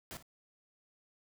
pink noise with echo, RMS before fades -45 dBFS, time 0.11-0.17 s, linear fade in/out 0 ms, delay 55 ms, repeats 1, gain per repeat -14 dB, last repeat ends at 0.225 s, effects none

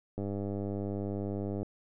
click train, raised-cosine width 2 ms, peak -23 dBFS, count 146, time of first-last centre 0.18-1.63 s, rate 100 Hz, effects none

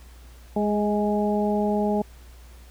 harmonic tone with a mistuned harmonic, 207.7 Hz, G#3, in tune, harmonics 1 / 2 / 3 / 4, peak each -23 / -26 / -28 / -29 dBFS, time 0.56-2.02 s, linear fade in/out 5 ms, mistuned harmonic 3, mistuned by +21 cents, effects added 60 Hz sine -44 dBFS peak until 2.7 s + pink hiss -54 dBFS RMS until 2.7 s

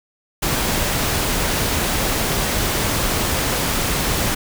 pink noise, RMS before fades -20 dBFS, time 0.42-4.35 s, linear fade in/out 10 ms, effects none

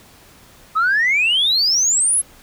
sine exponential sweep, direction up, 1244.5 to 11175 Hz, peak -12 dBFS, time 0.75-2.22 s, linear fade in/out 20 ms, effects tanh soft clip ceiling -10 dBFS + pink hiss -47 dBFS RMS until 2.42 s

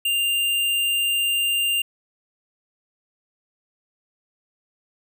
square tone, 2794 Hz, F7, in tune, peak -20 dBFS, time 0.05-1.82 s, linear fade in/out 5 ms, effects none

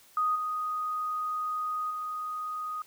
sine tone with level steps, 1244.5 Hz, D#6, in tune, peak -24 / -29 / -32 dBFS, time 0.17-2.82 s, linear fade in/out 2 ms, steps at 0.35 / 1.9 s, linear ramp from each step 10 ms, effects white hiss -58 dBFS RMS until 2.86 s

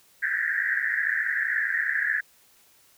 pink band-pass noise, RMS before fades -26 dBFS, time 0.22-2.21 s, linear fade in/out 10 ms, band 1600 to 1900 Hz, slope 96 dB/octave, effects white hiss -59 dBFS RMS until 2.97 s

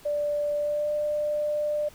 sine tone with pitch glide, 587.3 to 596.2 Hz, D5 to D5, 0 to +26 cents, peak -24 dBFS, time 0.05-1.89 s, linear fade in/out 10 ms, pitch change +26 cents, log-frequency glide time 0.56-0.91 s, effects pink hiss -52 dBFS RMS until 1.94 s

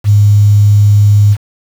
sine tone with quantisation, 103.1 Hz, G#2, 12 cents flat, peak -3 dBFS, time 0.04-1.37 s, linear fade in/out 50 ms, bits 5, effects none

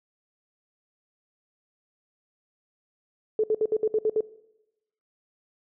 sine tone bursts, 434.2 Hz, A4, 23 cents flat, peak -19 dBFS, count 8, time 3.39-4.207 s, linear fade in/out 2 ms, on 47 ms, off 63 ms, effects noise-tail reverb RT60 0.9 s tail -20 dB re dry

